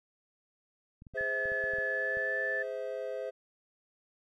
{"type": "clicks", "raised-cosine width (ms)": 5, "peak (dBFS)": -38, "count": 10, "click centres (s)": [1.021, 1.068, 1.138, 1.21, 1.456, 1.519, 1.64, 1.736, 1.785, 2.171]}
{"type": "chord", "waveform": "triangle", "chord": "Ab augmented", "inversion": "none", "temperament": "just", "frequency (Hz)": [415.3, 519.1, 648.9], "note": ["Ab4", "C5", "E5"], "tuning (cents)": [0, -14, -27], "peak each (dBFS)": [-39, -35, -38], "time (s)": [1.14, 3.31], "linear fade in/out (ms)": 20}
{"type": "tone with pitch glide", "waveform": "sine", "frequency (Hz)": [1717, 1753.1], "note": ["A6", "A6"], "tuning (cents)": [-43, -7], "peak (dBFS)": -31, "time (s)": [1.17, 2.63], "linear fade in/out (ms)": 10, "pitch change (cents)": 36, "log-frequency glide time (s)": [1.89, 2.37]}
{"effects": []}